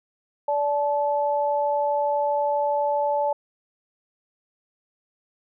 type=tone pair together; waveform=sine; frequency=580 / 867.7 Hz; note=D5 / A5; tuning=-22 / -24 cents; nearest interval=perfect fifth; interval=698 cents; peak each=-23 dBFS; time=0.48-3.33 s; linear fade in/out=5 ms; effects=none